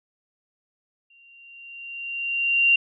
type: tone with exponential growth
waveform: sine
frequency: 2768 Hz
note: F7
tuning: 16 cents flat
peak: -13 dBFS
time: 1.1-2.76 s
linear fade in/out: 5 ms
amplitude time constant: 360 ms
effects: none